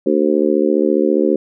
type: harmonic tone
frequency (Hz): 74.8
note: D2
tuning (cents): +32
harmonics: 3 / 4 / 5 / 6 / 7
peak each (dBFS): -20 / -17 / -16 / -20 / -20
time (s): 0.06-1.36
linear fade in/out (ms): 5
effects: none